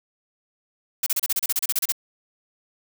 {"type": "noise bursts", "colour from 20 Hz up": "blue", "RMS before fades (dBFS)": -22, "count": 14, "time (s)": [1.03, 1.922], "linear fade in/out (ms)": 5, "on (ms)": 34, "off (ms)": 32, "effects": []}